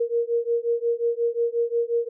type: beating tone pair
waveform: sine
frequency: 466.2 / 471.8 Hz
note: A#4 / A#4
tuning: 0 / +21 cents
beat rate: 5.6 Hz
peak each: -24 dBFS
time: 0-2.09 s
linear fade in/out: 10 ms
effects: none